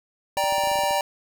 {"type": "clicks", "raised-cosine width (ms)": 2, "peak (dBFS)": -27, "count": 11, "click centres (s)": [0.37, 0.439, 0.524, 0.582, 0.637, 0.673, 0.715, 0.757, 0.789, 0.836, 0.909]}
{"type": "chord", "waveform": "square", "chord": "G minor", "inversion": "second", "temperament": "just", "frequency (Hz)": [588, 784, 940.8], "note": ["D5", "G5", "Bb5"], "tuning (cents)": [2, 0, 16], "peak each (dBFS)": -26, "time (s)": [0.37, 1.01], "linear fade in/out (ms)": 2}
{"effects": []}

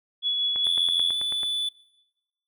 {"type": "tone with tremolo", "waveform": "sine", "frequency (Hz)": 3389, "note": "G#7", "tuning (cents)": 34, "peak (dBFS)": -21, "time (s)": [0.22, 1.15], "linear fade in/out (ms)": 50, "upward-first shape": "triangle", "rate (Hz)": 5.4, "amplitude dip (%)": 30}
{"type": "click train", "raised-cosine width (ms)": 0.5, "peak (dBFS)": -24, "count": 9, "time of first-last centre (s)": [0.56, 1.432], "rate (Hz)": 9.17}
{"type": "tone", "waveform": "triangle", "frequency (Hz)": 3475, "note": "A7", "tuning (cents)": -22, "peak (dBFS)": -23, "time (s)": [0.64, 1.69], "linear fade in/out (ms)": 5}
{"effects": ["noise-tail reverb RT60 0.9 s tail -20 dB re dry"]}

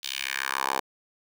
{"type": "tone with high-pass filter sweep", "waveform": "10% pulse", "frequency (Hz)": 67, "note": "C2", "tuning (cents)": 42, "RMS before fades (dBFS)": -30, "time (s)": [0.03, 0.8], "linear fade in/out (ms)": 5, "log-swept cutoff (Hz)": [3600, 690], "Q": 2.2, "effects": []}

